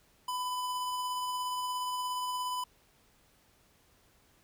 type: tone with tremolo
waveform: square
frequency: 1000 Hz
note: B5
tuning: 21 cents sharp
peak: -32 dBFS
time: 0.28-2.64 s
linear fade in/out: 5 ms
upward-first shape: triangle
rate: 17 Hz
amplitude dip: 25%
effects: pink hiss -66 dBFS RMS until 4.43 s